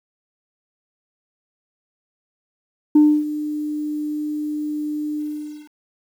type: tone with ADSR envelope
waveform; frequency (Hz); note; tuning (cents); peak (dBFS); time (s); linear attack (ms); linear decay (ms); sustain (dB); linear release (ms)
sine; 300.2; D4; +38; -6; 2.95-5.7; 7; 280; -16; 510
effects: tanh soft clip ceiling -6 dBFS + 8-bit